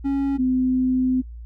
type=tone pair in turn; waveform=triangle / sine; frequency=276.1 / 256.2 Hz; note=C#4 / C4; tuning=-7 / -36 cents; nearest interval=minor second; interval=129 cents; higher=first; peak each=-17 dBFS; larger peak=neither; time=0.04-0.38 / 0.38-1.22 s; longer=second; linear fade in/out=20 ms; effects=noise-tail reverb RT60 0.1 s tail -22 dB re dry + added 58 Hz sine -34 dBFS peak until 1.45 s